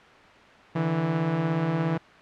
sawtooth beating tone pair, 146.83 / 163.83 Hz, D3 / E3, 0 / -10 cents, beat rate 17 Hz, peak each -27 / -20 dBFS, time 0.75-1.98 s, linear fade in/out 10 ms, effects white hiss -49 dBFS RMS until 2.21 s + low-pass 2000 Hz 12 dB/octave

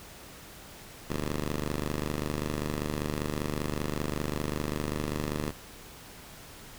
10% pulse ring-modulated tone, 75.2 Hz, D2, 42 cents sharp, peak -19 dBFS, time 1.09-5.52 s, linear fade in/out 20 ms, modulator 62.6 Hz, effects pink hiss -48 dBFS RMS until 6.78 s

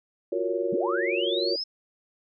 sine chord, Gb major seventh, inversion third, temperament equal with one note detuned, 349.2 / 370 / 466.2 / 558.9 Hz, F4 / Gb4 / Bb4 / Db5, 0 / 0 / 0 / +14 cents, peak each -30 dBFS, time 0.32-1.56 s, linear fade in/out 5 ms
sine linear sweep, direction up, 123.47 to 5310 Hz, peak -28 dBFS, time 0.72-1.64 s, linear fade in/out 10 ms
effects none

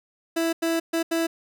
30% pulse tone bursts at uneven times, 330.3 Hz, E4, 4 cents sharp, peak -19 dBFS, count 4, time 0.36-0.53 / 0.62-0.8 / 0.93-1.03 / 1.11-1.27 s, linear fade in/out 10 ms, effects none

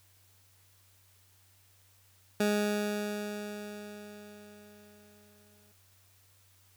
20% pulse tone with exponential decay, 207.7 Hz, G#3, in tune, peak -20 dBFS, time 2.4-5.72 s, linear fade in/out 5 ms, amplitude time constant 720 ms, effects added 95 Hz sine -65 dBFS peak until 6.76 s + white hiss -65 dBFS RMS until 6.76 s

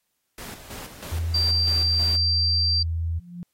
pink noise with tremolo, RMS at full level -38 dBFS, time 0.38-2.17 s, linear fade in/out 2 ms, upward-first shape square, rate 3.1 Hz, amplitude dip 55%
sine tone with vibrato, 82.41 Hz, E2, in tune, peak -23 dBFS, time 1.11-3.2 s, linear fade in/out 20 ms, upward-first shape sine, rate 1.1 Hz, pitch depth 11 cents each way
sine tone, 4699 Hz, D8, in tune, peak -20 dBFS, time 1.34-2.83 s, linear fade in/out 5 ms
sine tone with exponential growth, 175.1 Hz, F3, 5 cents sharp, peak -30 dBFS, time 2.87-3.43 s, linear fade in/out 0 ms, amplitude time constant 120 ms
effects white hiss -75 dBFS RMS until 3.53 s + AAC 48 kbps

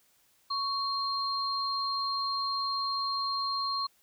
sine tone pair together, 1111 / 4195 Hz, C#6 / C8, +4 / +4 cents, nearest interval octave + major seventh, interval 2300 cents, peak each -31 / -32 dBFS, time 0.5-3.87 s, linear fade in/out 10 ms, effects white hiss -67 dBFS RMS until 4.02 s

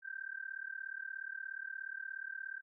sine tone with amplitude modulation, 1568 Hz, G6, in tune, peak -37 dBFS, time 0.02-2.62 s, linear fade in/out 50 ms, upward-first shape sine, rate 36.9 Hz, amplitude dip 95%, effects none

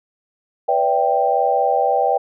sine chord, E minor seventh, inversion second, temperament equal with one note detuned, 493.9 / 575.2 / 659.3 / 784 Hz, B4 / D5 / E5 / G5, 0 / -36 / 0 / 0 cents, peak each -21 / -21 / -22 / -17 dBFS, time 0.68-2.18 s, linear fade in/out 10 ms, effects none

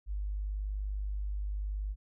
sine tone, 50.4 Hz, G1, 49 cents sharp, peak -32 dBFS, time 0.06-1.96 s, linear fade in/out 50 ms, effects none

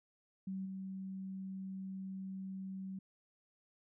sine tone with level steps, 190.9 Hz, G3, 46 cents flat, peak -38 / -41 dBFS, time 0.47-2.99 s, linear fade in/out 5 ms, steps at 0.65 s, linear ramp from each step 10 ms, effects none

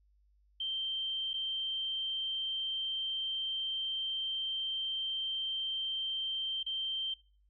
sine tone with dropouts, 3136 Hz, G7, in tune, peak -33 dBFS, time 0.6-7.14 s, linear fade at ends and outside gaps 5 ms, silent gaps 1.333-1.339 / 6.63-6.663 s, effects noise-tail reverb RT60 0.4 s tail -21 dB re dry + added 50 Hz sine -65 dBFS peak until 7.49 s

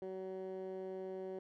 15% pulse tone with band-pass filter, 188.4 Hz, F#3, 32 cents sharp, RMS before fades -44 dBFS, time 0.02-1.39 s, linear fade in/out 2 ms, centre 400 Hz, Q 2, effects none

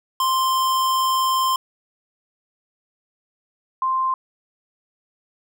square / sine tone pair in turn, 1046.5 / 1046.5 Hz, C6 / C6, 0 / 0 cents, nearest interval unison, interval 0 cents, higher neither, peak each -18 dBFS, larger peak neither, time 0.2-1.56 / 3.82-4.14 s, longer first, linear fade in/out 2 ms, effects none

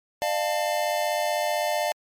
square chord, D minor, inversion none, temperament equal with one note detuned, 602.8 / 698.5 / 880 Hz, D5 / F5 / A5, +45 / 0 / 0 cents, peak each -27 / -28 / -31 dBFS, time 0.22-1.92 s, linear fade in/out 0 ms, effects MP3 64 kbps

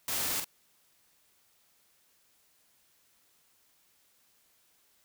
white noise with echo, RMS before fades -33 dBFS, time 0.08-0.4 s, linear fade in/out 2 ms, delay 45 ms, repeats 1, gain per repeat -5 dB, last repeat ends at 0.445 s, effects white hiss -68 dBFS RMS until 5.04 s

